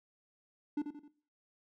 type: tone with echo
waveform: triangle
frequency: 294.3 Hz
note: D4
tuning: 4 cents sharp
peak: -28 dBFS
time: 0.77-0.82 s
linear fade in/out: 5 ms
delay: 87 ms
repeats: 3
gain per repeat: -7 dB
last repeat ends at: 1.081 s
effects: noise-tail reverb RT60 0.4 s tail -17 dB re dry